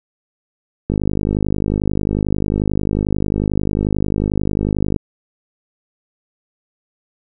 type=click train; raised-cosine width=3 ms; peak=-5 dBFS; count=209; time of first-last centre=0.9-4.963 s; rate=51.2 Hz; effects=none